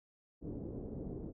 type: low-pass noise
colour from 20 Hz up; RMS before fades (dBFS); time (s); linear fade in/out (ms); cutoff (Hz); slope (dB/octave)
white; -43; 0.41-1.33; 50; 400; 24
effects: none